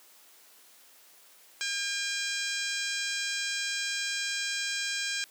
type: harmonic tone with a mistuned harmonic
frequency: 805 Hz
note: G5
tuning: 46 cents sharp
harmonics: 2 / 3 / 4 / 5 / 6 / 7 / 8 / 9 / 10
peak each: -35 / -37 / -38 / -39 / -40 / -40 / -41 / -42 / -42 dBFS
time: 1.61-5.24 s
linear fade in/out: 0 ms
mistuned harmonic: 7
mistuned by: -56 cents
effects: white hiss -57 dBFS RMS until 5.3 s + high-pass 300 Hz 12 dB/octave